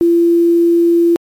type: tone with quantisation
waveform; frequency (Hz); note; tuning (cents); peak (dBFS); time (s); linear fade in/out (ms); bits
sine; 340.2; F4; -45; -7; 0.01-1.16; 0; 6
effects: MP3 64 kbps